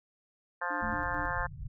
harmonic tone, 175.9 Hz, F3, 13 cents sharp, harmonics 3 / 4 / 5 / 6 / 7 / 8 / 9 / 10, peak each -42 / -41 / -38 / -37 / -42 / -41 / -37 / -39 dBFS, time 0.61-1.47 s, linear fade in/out 10 ms
triangle tone with tremolo, 297.6 Hz, D4, 23 cents sharp, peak -38 dBFS, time 0.7-1.3 s, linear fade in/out 10 ms, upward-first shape square, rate 4.5 Hz, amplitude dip 70%
pink low-pass noise, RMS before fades -40 dBFS, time 0.81-1.68 s, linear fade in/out 10 ms, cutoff 150 Hz, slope 48 dB/octave
sine tone, 220 Hz, A3, in tune, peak -37 dBFS, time 0.82-0.95 s, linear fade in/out 10 ms
effects none

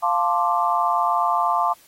sine chord, D minor seventh, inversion first, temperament equal, 698.5 / 880 / 1046.5 / 1174.7 Hz, F5 / A5 / C6 / D6, 0 / 0 / 0 / 0 cents, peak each -23 dBFS, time 0.02-1.74 s, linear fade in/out 20 ms, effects white hiss -53 dBFS RMS until 1.87 s + AAC 48 kbps

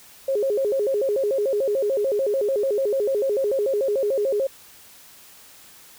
sine tone with vibrato, 472.9 Hz, A#4, 25 cents sharp, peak -19 dBFS, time 0.28-4.47 s, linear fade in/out 5 ms, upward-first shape square, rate 6.8 Hz, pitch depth 230 cents each way, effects white hiss -48 dBFS RMS until 5.98 s

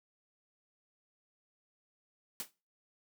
white noise with exponential decay, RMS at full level -35 dBFS, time 2.4-2.51 s, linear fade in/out 1 ms, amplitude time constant 22 ms, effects noise-tail reverb RT60 0.3 s tail -20 dB re dry + high-pass 150 Hz 12 dB/octave

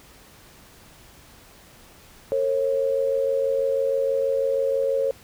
sine tone pair together, 455.8 / 542 Hz, A#4 / C#5, -39 / -39 cents, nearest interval minor third, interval 300 cents, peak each -25 / -21 dBFS, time 2.32-5.11 s, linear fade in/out 0 ms, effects pink hiss -50 dBFS RMS until 5.23 s

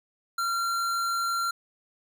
sine tone with hard clipping, 1373 Hz, F6, 30 cents flat, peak -27 dBFS, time 0.38-1.51 s, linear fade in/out 5 ms, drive 18 dB, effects none

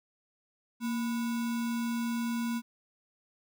sine tone with sample-and-hold, 233.1 Hz, A#3, in tune, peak -29 dBFS, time 0.8-2.62 s, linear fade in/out 50 ms, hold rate 1225 Hz, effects none

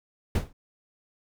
brown noise with exponential decay, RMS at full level -18 dBFS, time 0.35-0.53 s, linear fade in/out 5 ms, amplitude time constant 37 ms, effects none

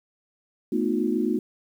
sine chord, B dominant seventh, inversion third, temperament equal with one note detuned, 220 / 246.9 / 311.1 / 360.5 Hz, A3 / B3 / D#4 / F#4, 0 / 0 / 0 / -45 cents, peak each -27 dBFS, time 0.72-1.39 s, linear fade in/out 5 ms, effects 9-bit

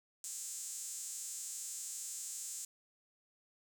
sawtooth tone with high-pass filter, 267.5 Hz, C4, 38 cents sharp, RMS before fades -44 dBFS, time 0.24-2.65 s, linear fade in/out 2 ms, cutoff 7400 Hz, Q 4.3, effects 11-bit

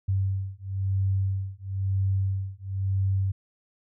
sine beating tone pair, 96.1 / 97.1 Hz, G2 / G2, -34 / -16 cents, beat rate 1 Hz, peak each -27 dBFS, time 0.08-3.32 s, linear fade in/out 10 ms, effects none

